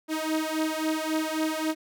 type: beating tone pair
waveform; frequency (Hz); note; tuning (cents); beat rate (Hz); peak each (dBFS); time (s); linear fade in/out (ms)
sawtooth; 312.6 / 316.3; D#4 / D#4; +8 / +29; 3.7; -25; 0.08-1.75; 50
effects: none